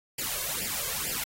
white noise with flanger, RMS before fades -32 dBFS, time 0.18-1.24 s, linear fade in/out 5 ms, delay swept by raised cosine 0.39 to 1.89 ms, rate 2.2 Hz, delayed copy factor +0.95, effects AAC 48 kbps

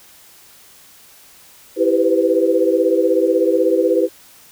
sine chord, C major seventh, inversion first, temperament equal with one note detuned, 329.6 / 392 / 493.9 / 510.1 Hz, E4 / G4 / B4 / C5, 0 / 0 / 0 / -44 cents, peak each -18 dBFS, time 1.76-4.09 s, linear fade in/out 50 ms, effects white hiss -46 dBFS RMS until 4.51 s

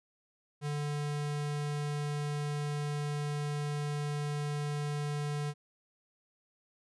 square tone, 146.83 Hz, D3, in tune, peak -33 dBFS, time 0.61-5.54 s, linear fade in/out 50 ms, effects resampled to 24000 Hz

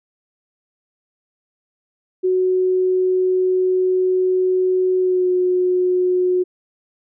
sine tone with pitch glide, 370 to 363.9 Hz, F#4 to F#4, 0 to -29 cents, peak -14 dBFS, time 2.23-6.44 s, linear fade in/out 20 ms, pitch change -29 cents, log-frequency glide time 4.99-5.29 s, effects none

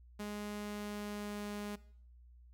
sawtooth tone with pitch glide, 207.7 to 206.5 Hz, G#3 to G#3, 0 to -10 cents, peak -36 dBFS, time 0.19-1.76 s, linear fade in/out 10 ms, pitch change -10 cents, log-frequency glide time 0.57-1.52 s, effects noise-tail reverb RT60 0.6 s tail -19 dB re dry + added 60 Hz sine -56 dBFS peak until 2.53 s

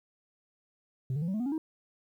sine tone with pitch steps, 130 / 147.62 / 167.62 / 190.33 / 216.1 / 245.4 / 278.7 / 316.4 Hz, C3 / D3 / E3 / F#3 / A3 / B3 / C#4 / D#4, -11 / +9 / +29 / +49 / -31 / -11 / +9 / +29 cents, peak -26 dBFS, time 1.1-1.58 s, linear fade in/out 2 ms, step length 60 ms, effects tanh soft clip ceiling -28 dBFS + 11-bit

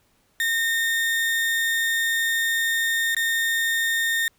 35% pulse tone with dropouts, 1831 Hz, A#6, 32 cents flat, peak -19 dBFS, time 0.4-4.28 s, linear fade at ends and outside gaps 1 ms, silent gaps 3.148-3.166 s, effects pink hiss -64 dBFS RMS until 4.38 s

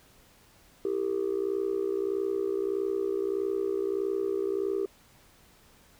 sine tone with amplitude modulation, 393.7 Hz, G4, 8 cents sharp, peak -21 dBFS, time 0.85-4.86 s, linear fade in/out 2 ms, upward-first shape sine, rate 61.6 Hz, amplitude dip 95%, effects tanh soft clip ceiling -21 dBFS + pink hiss -59 dBFS RMS until 5.99 s

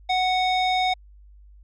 square tone with low-pass filter, 740 Hz, F#5, in tune, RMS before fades -22 dBFS, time 0.09-0.94 s, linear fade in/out 10 ms, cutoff 3900 Hz, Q 2.2, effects added 50 Hz sine -46 dBFS peak until 1.63 s

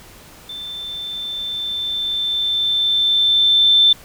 sine tone with level ramp, 3548 Hz, A7, 14 cents sharp, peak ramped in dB -28 to -8 dBFS, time 0.49-3.93 s, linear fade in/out 5 ms, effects pink hiss -43 dBFS RMS until 4.04 s

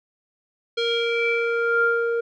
square tone with low-pass filter sweep, 466.2 Hz, A#4, in tune, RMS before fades -22 dBFS, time 0.77-2.21 s, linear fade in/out 10 ms, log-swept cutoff 3800 to 980 Hz, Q 5.7, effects none

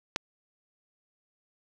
click, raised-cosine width 0.2 ms, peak -10 dBFS, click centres 0.161 s, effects none

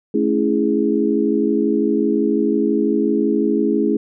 sine chord, A major seventh, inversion none, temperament equal with one note detuned, 217.3 / 277.2 / 329.6 / 415.3 Hz, A3 / C#4 / E4 / G#4, -21 / 0 / 0 / 0 cents, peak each -20 dBFS, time 0.14-3.97 s, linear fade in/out 5 ms, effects none

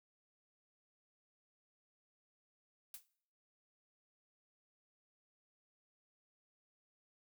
blue noise with exponential decay, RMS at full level -45 dBFS, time 2.94-3.06 s, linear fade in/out 2 ms, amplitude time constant 25 ms, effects noise-tail reverb RT60 0.6 s tail -19 dB re dry

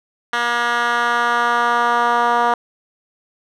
10% pulse tone with band-pass filter sweep, 238.4 Hz, A#3, 39 cents sharp, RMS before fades -17 dBFS, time 0.33-2.54 s, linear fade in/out 2 ms, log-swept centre 1900 to 930 Hz, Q 1.5, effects none

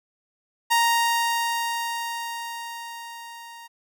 sawtooth tone with level ramp, 932.3 Hz, A#5, in tune, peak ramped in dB -13 to -37 dBFS, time 0.7-3.68 s, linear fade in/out 20 ms, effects none

